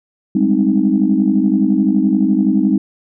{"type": "chord", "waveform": "sine", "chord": "Ab major seventh", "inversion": "third", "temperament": "equal", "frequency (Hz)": [196, 207.7, 261.6, 311.1], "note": ["G3", "Ab3", "C4", "Eb4"], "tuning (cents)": [0, 0, 0, 0], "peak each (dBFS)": -16, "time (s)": [0.35, 2.78], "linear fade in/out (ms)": 5, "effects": ["tanh soft clip ceiling -1 dBFS"]}